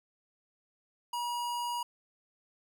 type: tone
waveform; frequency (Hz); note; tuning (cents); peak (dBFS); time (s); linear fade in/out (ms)
square; 960; B5; -49; -33; 1.13-1.83; 5
effects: none